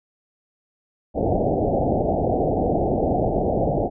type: low-pass noise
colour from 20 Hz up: white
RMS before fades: -21 dBFS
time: 1.14-3.9 s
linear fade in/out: 50 ms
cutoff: 780 Hz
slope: 96 dB/octave
effects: none